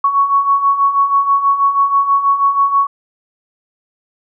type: beating tone pair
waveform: sine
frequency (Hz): 1109 / 1115.2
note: C#6 / C#6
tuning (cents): 0 / +10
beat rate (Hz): 6.2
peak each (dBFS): -17 / -11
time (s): 0.04-2.87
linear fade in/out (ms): 5
effects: none